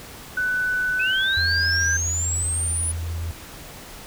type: tone with pitch glide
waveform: sine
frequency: 1496 to 1603.4 Hz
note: F#6 to G6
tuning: +19 to +39 cents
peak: -20 dBFS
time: 0.37-1.97 s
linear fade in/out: 5 ms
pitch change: +120 cents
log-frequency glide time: 0.94-1.5 s
type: linear sweep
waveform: sine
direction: up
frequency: 2495 to 9956 Hz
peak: -23 dBFS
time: 0.99-2.92 s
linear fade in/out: 10 ms
type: tone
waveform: sine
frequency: 83.2 Hz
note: E2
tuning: 17 cents sharp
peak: -25 dBFS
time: 1.37-3.31 s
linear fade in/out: 0 ms
effects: pink hiss -40 dBFS RMS until 4.06 s